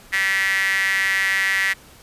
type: tone with high-pass filter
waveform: sawtooth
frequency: 193.3 Hz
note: G3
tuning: 24 cents flat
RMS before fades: -20 dBFS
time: 0.12-1.74 s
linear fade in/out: 20 ms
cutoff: 1900 Hz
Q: 8.7
effects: pink hiss -47 dBFS RMS until 2.02 s + resampled to 32000 Hz